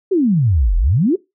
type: exponential two-way sweep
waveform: sine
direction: down then up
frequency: 406.9 to 38.89 to 406.9 Hz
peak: -11 dBFS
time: 0.11-1.16 s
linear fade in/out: 10 ms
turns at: 0.77 s
effects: noise-tail reverb RT60 0.2 s tail -21 dB re dry